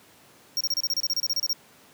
square tone bursts, 5570 Hz, F8, 5 cents flat, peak -23 dBFS, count 15, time 0.57-1.531 s, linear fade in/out 2 ms, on 37 ms, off 29 ms, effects pink hiss -54 dBFS RMS until 1.93 s + high-pass 150 Hz 12 dB/octave

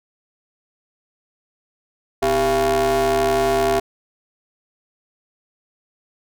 40% pulse ring-modulated tone, 143.6 Hz, D3, 39 cents flat, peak -12 dBFS, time 2.22-3.8 s, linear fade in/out 10 ms, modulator 539 Hz, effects none

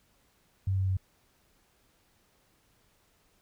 sine tone with pitch steps, 96 / 95.17 / 94.35 Hz, G2 / F#2 / F#2, -36 / +49 / +34 cents, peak -25 dBFS, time 0.67-0.97 s, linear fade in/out 5 ms, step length 100 ms, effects pink hiss -68 dBFS RMS until 3.41 s

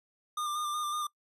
square tone with vibrato, 1202 Hz, D6, 40 cents sharp, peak -32 dBFS, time 0.37-1.07 s, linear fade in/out 5 ms, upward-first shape square, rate 5.4 Hz, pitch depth 23 cents each way, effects noise-tail reverb RT60 0.1 s tail -23 dB re dry + resampled to 32000 Hz

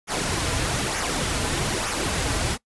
pink noise with flanger, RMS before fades -25 dBFS, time 0.07-2.58 s, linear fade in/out 50 ms, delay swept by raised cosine 0.23 to 5.53 ms, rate 1.1 Hz, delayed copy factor -0.55, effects noise-tail reverb RT60 0.1 s tail -22 dB re dry + resampled to 24000 Hz

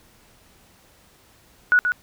sine tone with echo, 1467 Hz, F#6, 15 cents flat, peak -12 dBFS, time 1.72-1.79 s, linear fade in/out 0 ms, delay 130 ms, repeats 1, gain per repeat -6 dB, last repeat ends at 1.92 s, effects pink hiss -55 dBFS RMS until 2.02 s

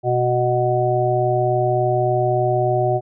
harmonic tone, 123.47 Hz, B2, in tune, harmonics 1 / 3 / 5 / 6, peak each -21 / -21 / -21 / -21 dBFS, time 0.03-3.01 s, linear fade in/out 50 ms, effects none

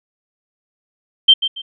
sine tone with echo, 3136 Hz, G7, in tune, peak -4 dBFS, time 1.28-1.34 s, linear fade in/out 10 ms, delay 140 ms, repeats 2, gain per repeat -11 dB, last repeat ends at 1.62 s, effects none

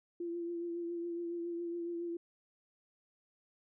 sine tone with vibrato, 342.2 Hz, F4, 35 cents flat, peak -36 dBFS, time 0.2-2.17 s, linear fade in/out 5 ms, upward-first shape triangle, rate 7.2 Hz, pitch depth 30 cents each way, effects none

